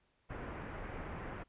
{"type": "low-pass noise", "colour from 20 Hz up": "pink", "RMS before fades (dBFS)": -44, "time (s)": [0.29, 1.44], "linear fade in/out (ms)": 20, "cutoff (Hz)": 2100, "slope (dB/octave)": 24, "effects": ["pink hiss -75 dBFS RMS until 1.48 s", "resampled to 8000 Hz"]}